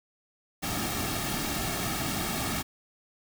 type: noise with comb filter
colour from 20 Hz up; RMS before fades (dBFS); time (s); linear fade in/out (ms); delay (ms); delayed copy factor
pink; -31; 0.62-2.63; 20; 2; -0.65
effects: none